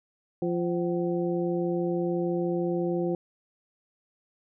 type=harmonic tone with a mistuned harmonic; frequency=173.8 Hz; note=F3; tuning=8 cents flat; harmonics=1 / 2 / 3 / 4; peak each=-30 / -27 / -33 / -39 dBFS; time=0.42-3.15 s; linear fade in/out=2 ms; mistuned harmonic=4; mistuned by=+140 cents; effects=none